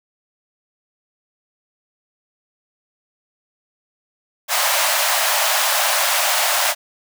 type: high-pass noise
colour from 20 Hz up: pink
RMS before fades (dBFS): -18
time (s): 4.48-6.75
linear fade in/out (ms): 50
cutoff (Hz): 570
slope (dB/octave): 96
effects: none